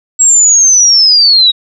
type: linear sweep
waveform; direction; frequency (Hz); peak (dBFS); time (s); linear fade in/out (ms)
sine; down; 7690 to 3774; -3; 0.19-1.52; 20
effects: none